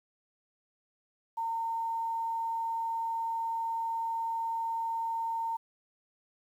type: tone with quantisation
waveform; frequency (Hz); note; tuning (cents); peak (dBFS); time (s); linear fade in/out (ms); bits
sine; 912; A#5; -38; -30; 1.37-5.57; 10; 10
effects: none